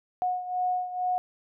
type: beating tone pair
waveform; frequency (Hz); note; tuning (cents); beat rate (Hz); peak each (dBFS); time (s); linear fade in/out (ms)
sine; 728 / 730.2; F#5 / F#5; -28 / -23; 2.2; -27 / -32; 0.22-1.18; 0
effects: none